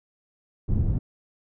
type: low-pass noise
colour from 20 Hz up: pink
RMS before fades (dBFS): -23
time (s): 0.68-0.99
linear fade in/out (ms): 10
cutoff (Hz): 150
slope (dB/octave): 12
effects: none